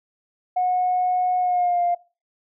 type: tone with pitch glide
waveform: sine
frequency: 729 to 700.5 Hz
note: F#5 to F5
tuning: -26 to +5 cents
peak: -17 dBFS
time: 0.56-1.95 s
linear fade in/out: 10 ms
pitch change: -69 cents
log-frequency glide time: 1.39-1.83 s
effects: noise-tail reverb RT60 0.3 s tail -20 dB re dry + tanh soft clip ceiling -13 dBFS